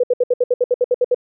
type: tone bursts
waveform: sine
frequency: 493.9 Hz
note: B4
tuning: in tune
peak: -11 dBFS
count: 12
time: 0-1.146 s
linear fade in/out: 5 ms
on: 35 ms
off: 66 ms
effects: none